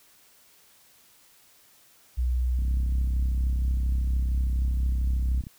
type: tone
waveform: sine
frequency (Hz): 61.74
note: B1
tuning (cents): 0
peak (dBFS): -22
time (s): 2.17-5.42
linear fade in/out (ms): 20
type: click train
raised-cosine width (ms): 5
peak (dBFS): -26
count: 96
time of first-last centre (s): 2.59-5.469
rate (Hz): 33
effects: white hiss -58 dBFS RMS until 5.58 s